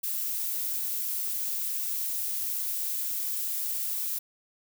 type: noise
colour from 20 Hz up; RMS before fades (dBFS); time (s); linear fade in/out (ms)
violet; -31; 0.03-4.19; 10
effects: none